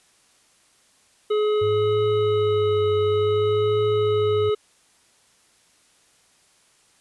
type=harmonic tone; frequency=423.1 Hz; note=G#4; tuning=32 cents sharp; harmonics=1 / 3 / 5 / 7 / 9; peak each=-18 / -31 / -43 / -39 / -40 dBFS; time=1.3-4.55 s; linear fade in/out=10 ms
type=tone with vibrato; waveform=sine; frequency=103.83 Hz; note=G#2; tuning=in tune; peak=-27 dBFS; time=1.61-4.5 s; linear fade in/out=10 ms; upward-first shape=triangle; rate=0.56 Hz; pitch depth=95 cents each way
effects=white hiss -59 dBFS RMS until 7 s + resampled to 24000 Hz